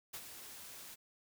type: noise with ADSR envelope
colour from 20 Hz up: white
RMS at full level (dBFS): -44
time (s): 0.13-0.96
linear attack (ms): 12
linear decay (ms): 65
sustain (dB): -7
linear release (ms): 27
effects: none